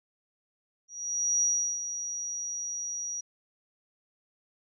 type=tone with ADSR envelope; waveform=sine; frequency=5770 Hz; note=F#8; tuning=44 cents flat; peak=-22 dBFS; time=0.88-3.21 s; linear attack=540 ms; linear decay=370 ms; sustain=-10 dB; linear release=10 ms; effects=none